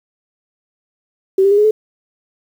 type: tone with pitch steps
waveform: sine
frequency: 383.9 / 395.4 / 407.2 / 419.4 / 431.9 Hz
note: G4 / G4 / G#4 / G#4 / A4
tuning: -36 / +15 / -34 / +17 / -32 cents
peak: -8 dBFS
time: 1.38-1.71 s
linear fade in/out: 5 ms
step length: 66 ms
effects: 7-bit